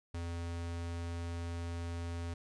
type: tone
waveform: square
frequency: 85.1 Hz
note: F2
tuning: 44 cents flat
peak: -38 dBFS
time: 0.14-2.34 s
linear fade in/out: 5 ms
effects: resampled to 22050 Hz + 12-bit